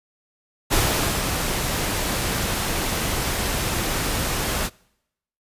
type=noise with ADSR envelope; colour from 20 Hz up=pink; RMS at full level=-19 dBFS; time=0.7-4.7 s; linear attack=28 ms; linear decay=470 ms; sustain=-5 dB; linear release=46 ms; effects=noise-tail reverb RT60 0.8 s tail -25 dB re dry + resampled to 32000 Hz